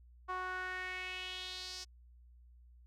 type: tone with band-pass filter sweep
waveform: sawtooth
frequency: 368.6 Hz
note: F#4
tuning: 7 cents flat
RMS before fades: -42 dBFS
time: 0.28-1.85 s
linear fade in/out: 20 ms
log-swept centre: 1100 to 5400 Hz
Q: 3.4
effects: added 60 Hz sine -57 dBFS peak until 2.86 s